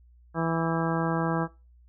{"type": "harmonic tone with a mistuned harmonic", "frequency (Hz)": 164.81, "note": "E3", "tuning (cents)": 0, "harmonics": [1, 2, 3, 4, 5, 6, 7, 8, 10], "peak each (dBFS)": [-28, -31, -33, -34, -35, -36, -36, -37, -38], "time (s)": [0.34, 1.48], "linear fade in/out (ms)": 50, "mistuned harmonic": 10, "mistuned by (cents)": -45, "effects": ["noise-tail reverb RT60 0.3 s tail -21 dB re dry", "added 60 Hz sine -53 dBFS peak until 1.88 s"]}